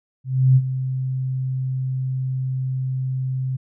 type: tone with ADSR envelope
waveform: sine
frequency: 130.5 Hz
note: C3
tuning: 4 cents flat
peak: -9 dBFS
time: 0.24-3.57 s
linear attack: 320 ms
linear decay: 50 ms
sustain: -12 dB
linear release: 13 ms
effects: none